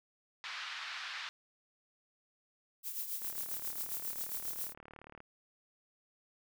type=band-pass noise; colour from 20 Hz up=pink; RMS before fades=-43 dBFS; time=0.44-1.29 s; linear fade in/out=0 ms; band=1200 to 4500 Hz; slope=24 dB/octave
type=noise with tremolo; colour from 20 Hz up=violet; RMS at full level=-37 dBFS; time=2.83-4.74 s; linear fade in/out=50 ms; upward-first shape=triangle; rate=7.4 Hz; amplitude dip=65%
type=click train; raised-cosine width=0.5 ms; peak=-36 dBFS; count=75; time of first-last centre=3.22-5.204 s; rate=37.3 Hz
effects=none